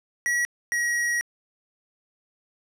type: tone pair in turn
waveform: square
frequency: 1923 / 1904.2 Hz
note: B6 / A#6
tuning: -47 / +36 cents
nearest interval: unison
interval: 17 cents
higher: first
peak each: -22 / -23 dBFS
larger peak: first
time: 0.26-0.45 / 0.72-1.21 s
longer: second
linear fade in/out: 0 ms
effects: low-pass 11000 Hz 12 dB/octave